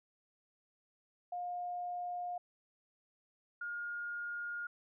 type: tone pair in turn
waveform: sine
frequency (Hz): 711 / 1422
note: F5 / F6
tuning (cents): +31 / +31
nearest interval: octave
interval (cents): 1200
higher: second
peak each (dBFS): -37 / -38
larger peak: first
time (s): 1.32-2.38 / 3.61-4.67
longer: neither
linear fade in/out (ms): 5
effects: none